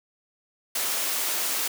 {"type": "high-pass noise", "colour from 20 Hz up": "white", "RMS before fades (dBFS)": -27, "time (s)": [0.75, 1.68], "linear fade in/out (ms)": 5, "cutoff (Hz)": 340, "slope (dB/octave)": 12, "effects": []}